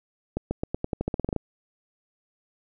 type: accelerating click train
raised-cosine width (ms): 2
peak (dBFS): -13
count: 14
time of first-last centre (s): 0.37-1.363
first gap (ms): 140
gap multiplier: 0.89
effects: none